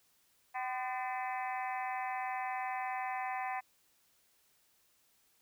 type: harmonic tone with a mistuned harmonic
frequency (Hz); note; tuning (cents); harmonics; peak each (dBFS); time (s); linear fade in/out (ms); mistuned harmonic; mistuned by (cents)
254.7; C4; -46; 3 / 4 / 5 / 6 / 7 / 8 / 9 / 10; -37 / -42 / -50 / -54 / -45 / -45 / -51 / -50; 0.54-3.61; 20; 5; -84
effects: white hiss -71 dBFS RMS until 5.41 s